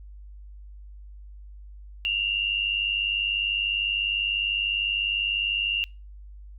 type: tone pair together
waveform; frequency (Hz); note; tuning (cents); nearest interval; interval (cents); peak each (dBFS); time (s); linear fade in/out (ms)
sine; 2737 / 2837; F7 / F7; -36 / +27; minor second; 63; -26; 2.05-5.84; 0
effects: noise-tail reverb RT60 0.3 s tail -26 dB re dry + added 50 Hz sine -41 dBFS peak until 6.58 s